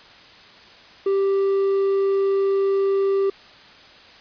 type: tone with hard clipping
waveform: sine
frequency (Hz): 392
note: G4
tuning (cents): 0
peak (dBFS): -18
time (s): 1.06-3.3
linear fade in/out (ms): 5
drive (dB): 3
effects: white hiss -46 dBFS RMS until 4.2 s + resampled to 11025 Hz